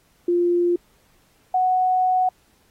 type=tone pair in turn; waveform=sine; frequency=349.2 / 739.9 Hz; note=F4 / F#5; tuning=0 / 0 cents; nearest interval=octave + minor second; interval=1300 cents; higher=second; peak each=-16 dBFS; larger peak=neither; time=0.28-0.76 / 1.54-2.29 s; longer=second; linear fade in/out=5 ms; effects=pink hiss -61 dBFS RMS until 2.7 s + AAC 48 kbps